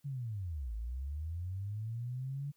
sine linear two-way sweep, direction down then up, 145.2 to 52.7 to 145.2 Hz, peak -36 dBFS, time 0.04-2.52 s, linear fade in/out 20 ms, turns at 0.74 s, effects white hiss -75 dBFS RMS until 2.56 s

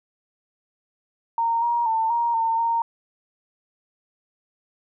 sine tone with pitch steps, 923 / 945 / 895 / 939 / 907 / 924 Hz, A#5 / A#5 / A5 / A#5 / A#5 / A#5, -17 / +23 / +29 / +12 / -48 / -16 cents, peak -19 dBFS, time 1.38-2.82 s, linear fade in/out 2 ms, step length 240 ms, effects none

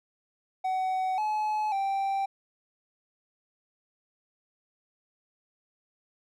triangle tone with pitch steps, 751 / 854 / 783 Hz, F#5 / G#5 / G5, +26 / +48 / -2 cents, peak -24 dBFS, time 0.64-2.26 s, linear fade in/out 10 ms, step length 540 ms, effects none

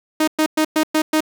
sawtooth tone bursts, 311.1 Hz, D#4, in tune, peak -10 dBFS, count 6, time 0.2-1.206 s, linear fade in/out 5 ms, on 76 ms, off 110 ms, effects 8-bit

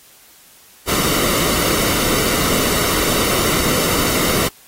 pink noise with comb filter, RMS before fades -18 dBFS, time 0.87-4.49 s, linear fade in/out 20 ms, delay 1.2 ms, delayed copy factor -0.55, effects white hiss -47 dBFS RMS until 4.67 s + AAC 48 kbps

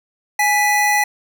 square tone pair together, 831 / 1976.5 Hz, G#5 / B6, +1 / +1 cents, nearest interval octave + minor third, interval 1500 cents, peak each -17 dBFS, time 0.39-1.04 s, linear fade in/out 5 ms, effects none

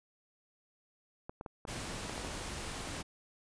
clicks, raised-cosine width 1 ms, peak -28 dBFS, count 7, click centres 1.295 / 1.411 / 1.462 / 1.652 / 2.096 / 2.179 / 2.248 s
pink noise, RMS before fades -41 dBFS, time 1.67-3.03 s, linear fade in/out 20 ms
effects resampled to 22050 Hz

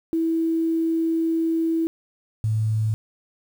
sine tone pair in turn, 327.1 / 109.16 Hz, E4 / A2, -13 / -13 cents, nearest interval octave + perfect fifth, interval 1900 cents, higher first, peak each -19 dBFS, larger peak neither, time 0.13-1.87 / 2.44-2.94 s, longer first, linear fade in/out 0 ms, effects 8-bit

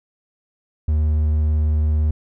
triangle tone, 76.5 Hz, D#2, 29 cents flat, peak -13 dBFS, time 0.88-2.11 s, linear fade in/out 5 ms, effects none

